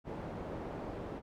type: low-pass noise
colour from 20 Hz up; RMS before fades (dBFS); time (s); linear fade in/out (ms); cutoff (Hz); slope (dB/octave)
white; -42; 0.04-1.22; 50; 560; 12
effects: none